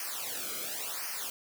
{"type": "noise with flanger", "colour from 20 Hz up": "white", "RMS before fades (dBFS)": -37, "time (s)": [0, 1.3], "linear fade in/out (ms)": 2, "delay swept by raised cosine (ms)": [0.26, 1.12], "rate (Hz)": 0.93, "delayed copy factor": -1, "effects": []}